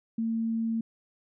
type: tone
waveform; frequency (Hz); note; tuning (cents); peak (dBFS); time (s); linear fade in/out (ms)
sine; 226.4; A3; +50; -26; 0.18-0.81; 5
effects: none